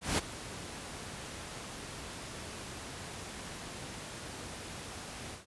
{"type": "noise with ADSR envelope", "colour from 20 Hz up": "pink", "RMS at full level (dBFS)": -28, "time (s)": [0.01, 5.46], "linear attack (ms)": 170, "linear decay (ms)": 19, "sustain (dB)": -15, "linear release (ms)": 140, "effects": ["high-pass 60 Hz 12 dB/octave", "resampled to 24000 Hz"]}